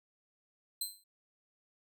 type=tone with exponential decay; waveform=15% pulse; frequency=4100 Hz; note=C8; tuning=36 cents flat; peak=-25 dBFS; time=0.81-1.04 s; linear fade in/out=5 ms; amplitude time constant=49 ms; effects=none